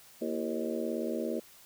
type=harmonic tone with a mistuned harmonic; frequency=77.78 Hz; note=D#2; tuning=in tune; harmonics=3 / 4 / 5 / 6 / 7 / 8; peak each=-36 / -37 / -38 / -39 / -39 / -40 dBFS; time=0.21-1.4 s; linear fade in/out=10 ms; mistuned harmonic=4; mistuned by=+99 cents; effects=white hiss -56 dBFS RMS until 1.65 s